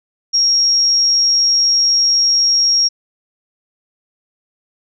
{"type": "tone", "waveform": "sine", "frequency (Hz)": 5588, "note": "F8", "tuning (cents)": 0, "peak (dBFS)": -10, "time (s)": [0.33, 2.89], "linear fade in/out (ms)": 20, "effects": []}